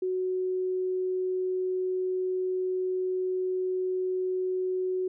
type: tone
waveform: sine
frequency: 370.2 Hz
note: F#4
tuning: 1 cent sharp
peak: -26 dBFS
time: 0.02-5.08 s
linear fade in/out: 5 ms
effects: none